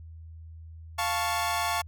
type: chord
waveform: sawtooth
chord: F augmented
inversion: none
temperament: equal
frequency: 698.5 / 880 / 1108.7 Hz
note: F5 / A5 / C#6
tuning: 0 / 0 / 0 cents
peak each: -27 dBFS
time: 0.98-1.82 s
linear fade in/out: 10 ms
effects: added 81 Hz sine -42 dBFS peak until 1.87 s